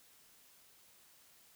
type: silence
effects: white hiss -64 dBFS RMS until 1.55 s